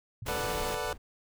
sine tone with exponential decay, 110 Hz, A2, in tune, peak -34 dBFS, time 0.22-0.32 s, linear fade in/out 5 ms, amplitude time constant 20 ms
brown noise with tremolo, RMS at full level -42 dBFS, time 0.25-0.98 s, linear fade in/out 10 ms, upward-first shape sine, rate 6.6 Hz, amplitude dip 45%
pink noise, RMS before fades -38 dBFS, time 0.26-0.75 s, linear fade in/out 5 ms
25% pulse chord, B minor seventh, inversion third, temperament equal, 440 / 493.9 / 587.3 / 740 Hz, A4 / B4 / D5 / F#5, 0 / 0 / 0 / 0 cents, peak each -33 / -33 / -34 / -35 dBFS, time 0.28-0.93 s, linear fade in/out 2 ms
effects none

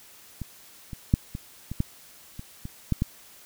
clicks, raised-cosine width 5 ms, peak -20 / -23 / -6 / -20 / -20 / -11 / -24 / -22 / -10 / -11 dBFS, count 10, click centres 0.417 / 0.932 / 1.139 / 1.351 / 1.716 / 1.804 / 2.394 / 2.654 / 2.923 / 3.021 s, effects white hiss -51 dBFS RMS until 3.45 s

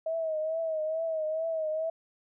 sine tone with vibrato, 638 Hz, D#5, 43 cents sharp, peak -28 dBFS, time 0.06-1.9 s, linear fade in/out 5 ms, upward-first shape triangle, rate 2.3 Hz, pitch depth 64 cents each way, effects none

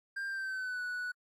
triangle tone with pitch glide, 1592 to 1476.8 Hz, G6 to F#6, +26 to -4 cents, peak -33 dBFS, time 0.16-1.12 s, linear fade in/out 10 ms, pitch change -130 cents, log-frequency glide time 0.27-0.82 s, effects AAC 48 kbps

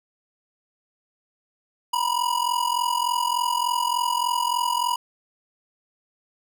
square ring-modulated tone, 972 Hz, B5, 28 cents flat, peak -19 dBFS, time 1.93-4.96 s, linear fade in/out 5 ms, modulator 21.7 Hz, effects none

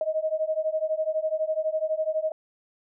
sine beating tone pair, 622.3 / 634.3 Hz, D#5 / D#5, 0 / +33 cents, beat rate 12 Hz, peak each -27 dBFS, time 0.01-2.32 s, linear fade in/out 2 ms, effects none

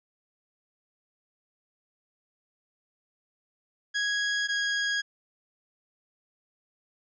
sawtooth tone pair in turn, 1657 / 1647.6 Hz, G#6 / G#6, -4 / -14 cents, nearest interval unison, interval 10 cents, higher first, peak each -22 dBFS, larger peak neither, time 3.94-4.48 / 4.48-5.02 s, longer neither, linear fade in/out 20 ms, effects resampled to 16000 Hz

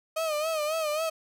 35% pulse tone with vibrato, 622.3 Hz, D#5, in tune, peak -25 dBFS, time 0.16-1.1 s, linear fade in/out 10 ms, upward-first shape sine, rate 3.7 Hz, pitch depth 82 cents each way, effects none

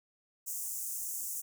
pink high-pass noise, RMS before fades -38 dBFS, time 0.46-1.42 s, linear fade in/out 20 ms, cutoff 6500 Hz, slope 48 dB/octave, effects none

